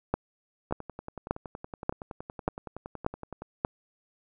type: two click trains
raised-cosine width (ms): 1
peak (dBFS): -11 / -24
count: 7 / 30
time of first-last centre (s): 0.14-3.649 / 0.71-3.42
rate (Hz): 1.71 / 10.7
effects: none